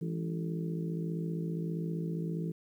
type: harmonic tone with a mistuned harmonic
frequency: 55.1 Hz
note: A1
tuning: 3 cents sharp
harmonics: 3 / 4 / 5 / 6 / 7 / 8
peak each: -33 / -45 / -46 / -42 / -46 / -45 dBFS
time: 0.01-2.52 s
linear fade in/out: 10 ms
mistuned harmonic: 4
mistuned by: -110 cents
effects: 11-bit